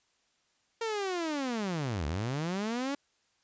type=linear two-way sweep; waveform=sawtooth; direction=down then up; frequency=463.6 to 69.3 to 287.9 Hz; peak=-27 dBFS; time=0.81-2.95 s; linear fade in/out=5 ms; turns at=2.06 s; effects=white hiss -72 dBFS RMS until 3.43 s + resampled to 16000 Hz